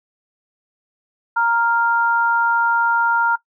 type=tone pair together; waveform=sine; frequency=932.3 / 1396.9 Hz; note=A#5 / F6; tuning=0 / 0 cents; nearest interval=perfect fifth; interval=700 cents; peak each=-17 / -17 dBFS; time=1.36-3.36 s; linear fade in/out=10 ms; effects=noise-tail reverb RT60 0.1 s tail -19 dB re dry